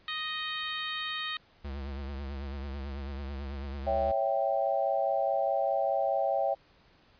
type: harmonic tone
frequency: 622.3 Hz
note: D#5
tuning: in tune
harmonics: 2 / 3 / 4 / 5 / 6 / 7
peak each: -39 / -38 / -42 / -39 / -38 / -47 dBFS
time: 0.08-1.37 s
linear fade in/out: 2 ms
type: tone with vibrato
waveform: square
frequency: 69.3 Hz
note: C#2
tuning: in tune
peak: -36 dBFS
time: 1.64-4.12 s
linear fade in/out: 10 ms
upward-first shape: triangle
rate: 9.1 Hz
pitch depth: 91 cents each way
type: chord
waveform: sine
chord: C# diminished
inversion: none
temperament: equal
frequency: 554.4 / 659.3 / 784 Hz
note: C#5 / E5 / G5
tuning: 0 / 0 / 0 cents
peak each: -30 dBFS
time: 3.86-6.55 s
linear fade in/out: 20 ms
effects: pink hiss -62 dBFS RMS until 7.19 s + resampled to 11025 Hz